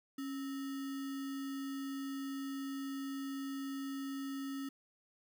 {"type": "tone with sample-and-hold", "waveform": "sine", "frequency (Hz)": 273.6, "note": "C#4", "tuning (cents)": -23, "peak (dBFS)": -38, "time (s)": [0.18, 4.69], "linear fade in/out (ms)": 5, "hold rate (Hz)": 1575, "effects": []}